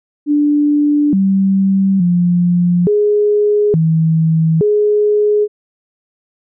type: tone with pitch steps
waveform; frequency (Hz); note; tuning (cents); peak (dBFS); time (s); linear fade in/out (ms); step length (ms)
sine; 293.7 / 193.6 / 175.8 / 416.3 / 161.2 / 418.3; D4 / G3 / F3 / G#4 / E3 / G#4; 0 / -21 / +12 / +4 / -38 / +12; -9; 0.26-5.48; 50; 870
effects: none